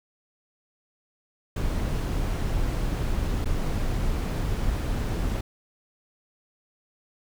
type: noise with dropouts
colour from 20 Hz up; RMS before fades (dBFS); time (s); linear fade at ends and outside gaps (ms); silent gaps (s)
brown; -26; 1.56-5.41; 5; 3.446-3.456
effects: none